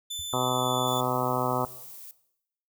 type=tone with pitch glide; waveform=sawtooth; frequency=3520 to 3482 Hz; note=A7 to A7; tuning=0 to -19 cents; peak=-29 dBFS; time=0.1-1.01 s; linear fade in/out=10 ms; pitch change=-19 cents; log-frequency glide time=0.37-0.64 s
type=tone with exponential decay; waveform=sine; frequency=80.7 Hz; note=E2; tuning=36 cents flat; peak=-37 dBFS; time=0.19-0.29 s; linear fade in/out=0 ms; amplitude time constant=20 ms
type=harmonic tone; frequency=126.6 Hz; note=B2; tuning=43 cents sharp; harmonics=1 / 2 / 3 / 4 / 5 / 6 / 7 / 8 / 9 / 10; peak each=-34 / -34 / -34 / -34 / -34 / -34 / -34 / -34 / -34 / -34 dBFS; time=0.33-1.65 s; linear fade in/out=2 ms
type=noise; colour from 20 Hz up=violet; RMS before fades=-44 dBFS; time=0.87-2.11 s; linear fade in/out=0 ms
effects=noise-tail reverb RT60 0.8 s tail -17 dB re dry